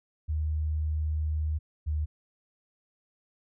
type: tone pair in turn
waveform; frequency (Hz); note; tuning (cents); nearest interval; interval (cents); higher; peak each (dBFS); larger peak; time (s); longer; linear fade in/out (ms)
sine; 77.1 / 76.17; D#2 / D#2; -15 / -36; unison; 21; first; -26; neither; 0.28-1.59 / 1.86-2.06; first; 20
effects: none